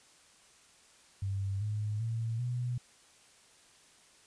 sine tone with pitch steps, 98 / 105.64 / 113.88 / 122.76 Hz, G2 / G#2 / A#2 / B2, 0 / +30 / -40 / -10 cents, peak -31 dBFS, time 1.22-2.78 s, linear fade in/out 5 ms, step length 390 ms, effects white hiss -61 dBFS RMS until 4.26 s + resampled to 22050 Hz

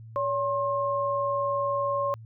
sine tone pair together, 566 / 1067.1 Hz, C#5 / C6, +36 / +34 cents, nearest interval major seventh, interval 1098 cents, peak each -27 dBFS, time 0.16-2.14 s, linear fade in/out 0 ms, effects added 112 Hz sine -42 dBFS peak until 2.25 s

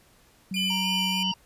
sine tone with pitch glide, 189.7 to 188.06 Hz, F#3 to F#3, +43 to +28 cents, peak -29 dBFS, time 0.51-1.32 s, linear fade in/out 5 ms, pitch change -15 cents, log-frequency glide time 0.8-0.86 s
sawtooth tone with vibrato, 2385 Hz, D7, 26 cents sharp, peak -28 dBFS, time 0.54-1.23 s, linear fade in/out 2 ms, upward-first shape square, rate 3.4 Hz, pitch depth 13 cents each way
sine tone with tremolo, 3004 Hz, F#7, 26 cents sharp, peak -25 dBFS, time 0.56-1.32 s, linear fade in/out 10 ms, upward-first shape sine, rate 3 Hz, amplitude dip 30%
harmonic tone, 932.3 Hz, A#5, in tune, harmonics 1 / 3 / 5 / 6, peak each -33 / -38 / -40 / -41 dBFS, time 0.7-1.34 s, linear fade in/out 5 ms
effects pink hiss -59 dBFS RMS until 1.45 s + resampled to 32000 Hz

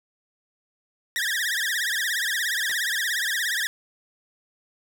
sawtooth tone with vibrato, 1760 Hz, A6, in tune, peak -20 dBFS, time 1.16-3.67 s, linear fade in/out 0 ms, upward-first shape triangle, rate 17 Hz, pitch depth 210 cents each way
clicks, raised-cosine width 0.2 ms, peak -21 dBFS, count 2, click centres 2.697 / 2.713 s
effects none

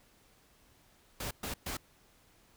pink noise bursts, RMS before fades -38 dBFS, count 3, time 1.2-1.77 s, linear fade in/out 5 ms, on 110 ms, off 120 ms, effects pink hiss -65 dBFS RMS until 2.56 s

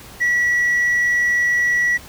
sine tone with tanh clipping, 1939 Hz, B6, 32 cents flat, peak -15 dBFS, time 0.2-1.98 s, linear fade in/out 20 ms, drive 1 dB, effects pink hiss -40 dBFS RMS until 2.08 s

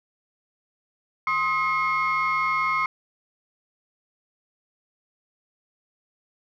sine tone cluster, 1054 / 1266 / 2161 Hz, C6 / D#6 / C#7, +12 / +30 / -45 cents, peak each -24 dBFS, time 1.27-2.86 s, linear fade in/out 2 ms, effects tanh soft clip ceiling -16 dBFS

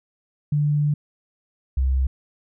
sine tone pair in turn, 147.5 / 65.7 Hz, D3 / C2, +8 / +8 cents, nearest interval octave + major second, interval 1400 cents, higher first, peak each -17 dBFS, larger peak neither, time 0.52-0.94 / 1.77-2.07 s, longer first, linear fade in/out 5 ms, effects none

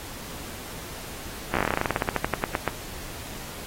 slowing click train, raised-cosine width 0.5 ms, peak -8 dBFS, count 23, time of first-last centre 1.54-2.677 s, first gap 14 ms, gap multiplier 1.11, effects pink hiss -39 dBFS RMS until 3.66 s + AAC 48 kbps

